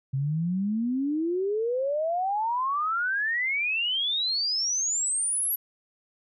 sine exponential sweep, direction up, 130.81 to 11830 Hz, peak -24 dBFS, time 0.13-5.56 s, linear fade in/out 10 ms, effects none

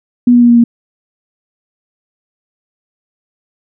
sine tone with pitch steps, 243.8 / 241.6 / 239.3 / 237.1 / 235 Hz, B3 / B3 / A#3 / A#3 / A#3, -22 / -38 / +46 / +30 / +14 cents, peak -3 dBFS, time 0.27-0.64 s, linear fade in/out 5 ms, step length 74 ms, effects none

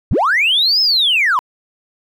triangle linear two-way sweep, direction up then down, 31.16 to 5260 to 945 Hz, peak -8 dBFS, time 0.11-1.39 s, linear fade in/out 0 ms, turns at 0.81 s, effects tanh soft clip ceiling -8 dBFS

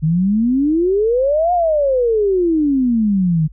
sine exponential two-way sweep, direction up then down, 150.9 to 724 to 150.9 Hz, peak -12 dBFS, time 0.02-3.48 s, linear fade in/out 20 ms, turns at 1.53 s, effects added 50 Hz sine -36 dBFS peak until 3.52 s

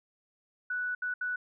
sine tone bursts at uneven times, 1480 Hz, F#6, in tune, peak -30 dBFS, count 3, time 0.7-0.95 / 1.02-1.14 / 1.21-1.36 s, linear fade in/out 5 ms, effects none

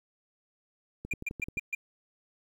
click train, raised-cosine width 3 ms, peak -26 dBFS, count 7, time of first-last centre 1.05-1.572 s, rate 11.5 Hz
triangle tone bursts, 2400 Hz, D7, 37 cents sharp, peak -27 dBFS, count 5, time 1.11-1.75 s, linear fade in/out 5 ms, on 24 ms, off 130 ms
effects 10-bit

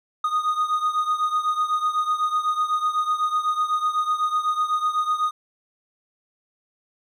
triangle beating tone pair, 1236 / 1244 Hz, D#6 / D#6, -12 / -1 cents, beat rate 8 Hz, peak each -20 / -24 dBFS, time 0.24-5.31 s, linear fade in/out 5 ms, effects none

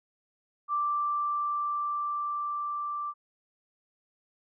sine tone with level ramp, 1174.7 Hz, D6, in tune, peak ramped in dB -25 to -31 dBFS, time 0.68-3.14 s, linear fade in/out 50 ms, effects none

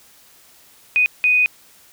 sine tone bursts at uneven times, 2489 Hz, D#7, in tune, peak -12 dBFS, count 2, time 0.96-1.06 / 1.24-1.46 s, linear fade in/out 0 ms, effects white hiss -50 dBFS RMS until 1.92 s

